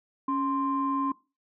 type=tone pair together; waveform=sine; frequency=277.4 / 1046.5 Hz; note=C#4 / C6; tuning=+1 / 0 cents; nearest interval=octave + major seventh; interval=2299 cents; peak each=-27 dBFS; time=0.28-1.12 s; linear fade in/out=5 ms; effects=noise-tail reverb RT60 0.3 s tail -21 dB re dry + tanh soft clip ceiling -17 dBFS